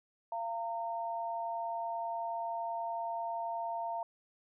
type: tone pair together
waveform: sine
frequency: 686.5 / 917 Hz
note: F5 / A#5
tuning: -30 / -29 cents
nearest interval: perfect fourth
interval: 501 cents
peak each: -37 / -37 dBFS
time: 0.32-4.03 s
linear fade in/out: 2 ms
effects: none